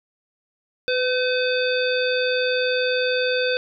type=harmonic tone with a mistuned harmonic; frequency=510 Hz; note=C5; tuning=44 cents flat; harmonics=1 / 3 / 5 / 7 / 9; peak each=-21 / -26 / -28 / -29 / -31 dBFS; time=0.88-3.57 s; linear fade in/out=0 ms; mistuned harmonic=1; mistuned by=-24 cents; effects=none